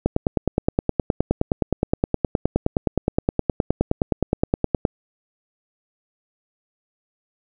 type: click train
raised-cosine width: 2 ms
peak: -4 dBFS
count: 47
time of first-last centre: 0.06-4.852 s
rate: 9.6 Hz
effects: none